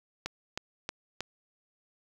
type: click train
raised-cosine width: 0.2 ms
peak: -16 dBFS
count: 4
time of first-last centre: 0.26-1.206 s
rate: 3.17 Hz
effects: 8-bit